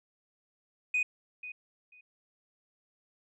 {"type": "tone with echo", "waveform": "sine", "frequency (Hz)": 2489, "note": "D#7", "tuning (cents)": 0, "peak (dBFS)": -24, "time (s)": [0.94, 1.03], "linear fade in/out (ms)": 5, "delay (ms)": 490, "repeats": 2, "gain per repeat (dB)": -15, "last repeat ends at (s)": 2.01, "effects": ["tanh soft clip ceiling -23 dBFS"]}